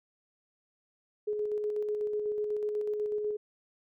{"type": "tone with tremolo", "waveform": "sine", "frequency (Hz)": 420.7, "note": "G#4", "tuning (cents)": 22, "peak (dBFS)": -28, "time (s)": [1.27, 3.37], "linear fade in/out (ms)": 10, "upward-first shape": "square", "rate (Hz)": 8.1, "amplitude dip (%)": 30, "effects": []}